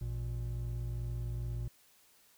triangle tone pair together, 55.78 / 118.2 Hz, A1 / A#2, +24 / +24 cents, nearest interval octave + minor second, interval 1300 cents, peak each -36 / -35 dBFS, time 0.01-1.68 s, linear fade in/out 5 ms, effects white hiss -65 dBFS RMS until 2.37 s

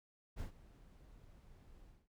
brown noise with ADSR envelope, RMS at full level -41 dBFS, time 0.36-2.08 s, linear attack 40 ms, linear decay 110 ms, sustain -19 dB, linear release 210 ms, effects none

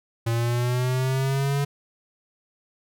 square linear sweep, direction up, 114.6 to 142.4 Hz, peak -22 dBFS, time 0.26-1.65 s, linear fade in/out 10 ms, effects none

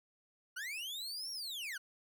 40% pulse linear two-way sweep, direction up then down, 1400 to 5630 to 1400 Hz, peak -39 dBFS, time 0.56-1.78 s, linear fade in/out 10 ms, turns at 1.31 s, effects none

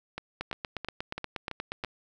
two click trains, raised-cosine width 0.3 ms, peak -19 / -17 dBFS, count 6 / 13, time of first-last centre 0.18-1.847 / 0.41-1.839 s, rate 3 / 8.4 Hz, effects none

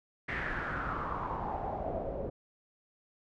pink noise with low-pass filter sweep, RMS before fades -36 dBFS, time 0.28-2.3 s, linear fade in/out 10 ms, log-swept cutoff 2000 to 510 Hz, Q 5, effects none

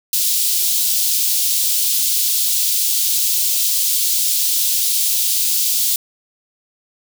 white high-pass noise, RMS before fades -17 dBFS, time 0.13-5.96 s, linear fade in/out 2 ms, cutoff 3400 Hz, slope 24 dB/octave, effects none

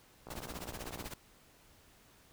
click train, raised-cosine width 1 ms, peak -33 dBFS, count 48, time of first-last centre 0.27-1.059 s, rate 59.6 Hz
pink noise with tremolo, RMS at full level -42 dBFS, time 0.3-1.14 s, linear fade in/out 5 ms, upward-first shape sine, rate 16 Hz, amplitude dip 85%
effects pink hiss -63 dBFS RMS until 2.32 s

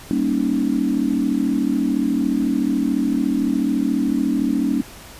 sine chord, Eb dominant seventh, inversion first, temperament equal, 196 / 233.1 / 277.2 / 311.1 Hz, G3 / Bb3 / Db4 / Eb4, 0 / 0 / 0 / 0 cents, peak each -25 / -22 / -20 / -24 dBFS, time 0.11-4.82 s, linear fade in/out 0 ms, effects pink hiss -40 dBFS RMS until 5.19 s + resampled to 32000 Hz

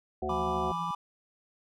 harmonic tone, 74.4 Hz, D2, 23 cents sharp, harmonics 1 / 3 / 5 / 7 / 9 / 10, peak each -39 / -40 / -34 / -41 / -39 / -35 dBFS, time 0.22-0.72 s, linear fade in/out 5 ms
triangle chord, G# diminished, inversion none, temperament equal, 830.6 / 987.8 / 1174.7 Hz, G#5 / B5 / D6, 0 / 0 / 0 cents, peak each -37 / -33 / -32 dBFS, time 0.29-0.95 s, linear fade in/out 5 ms
sine tone with tremolo, 170 Hz, F3, 46 cents flat, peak -36 dBFS, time 0.3-0.91 s, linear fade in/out 2 ms, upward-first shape triangle, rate 12 Hz, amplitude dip 45%
effects none

